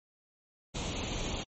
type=noise with comb filter; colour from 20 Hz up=pink; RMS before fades=-35 dBFS; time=0.74-1.44 s; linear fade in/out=20 ms; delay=0.3 ms; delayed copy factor=+0.6; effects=MP3 32 kbps